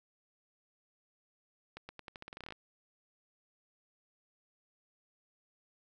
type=accelerating click train; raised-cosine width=0.3 ms; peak=-29 dBFS; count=15; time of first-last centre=1.77-2.523 s; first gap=120 ms; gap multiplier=0.86; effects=none